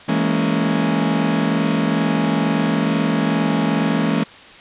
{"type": "chord", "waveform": "40% pulse", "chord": "A# half-diminished seventh", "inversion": "second", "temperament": "equal with one note detuned", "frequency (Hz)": [164.81, 207.7, 229.9, 277.2], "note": ["E3", "G#3", "A#3", "C#4"], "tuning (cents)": [0, 0, -24, 0], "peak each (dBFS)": -21, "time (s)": [0.08, 4.24], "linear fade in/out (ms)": 10, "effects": ["white hiss -41 dBFS RMS until 4.6 s", "resampled to 8000 Hz"]}